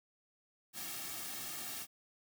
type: noise with comb filter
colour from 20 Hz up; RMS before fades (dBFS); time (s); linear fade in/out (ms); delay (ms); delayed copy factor
white; -43; 0.73-1.87; 50; 2; -0.65
effects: none